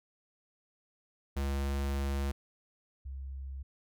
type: tone pair in turn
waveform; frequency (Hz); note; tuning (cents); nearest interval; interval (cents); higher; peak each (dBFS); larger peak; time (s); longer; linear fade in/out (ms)
square / sine; 69.3 / 67.13; C#2 / C2; 0 / +45; minor second; 55; first; -31 / -38; first; 1.36-2.32 / 3.05-3.63; first; 10
effects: none